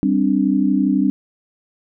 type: chord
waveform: sine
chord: G suspended fourth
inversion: none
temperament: equal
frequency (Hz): 196 / 261.6 / 293.7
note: G3 / C4 / D4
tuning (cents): 0 / 0 / 0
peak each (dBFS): -18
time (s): 0.03-1.1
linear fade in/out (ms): 0
effects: none